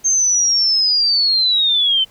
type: linear sweep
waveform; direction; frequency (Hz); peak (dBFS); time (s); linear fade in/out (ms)
sine; down; 6390 to 3043; -12; 0.04-2.05; 20
effects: pink hiss -50 dBFS RMS until 2.1 s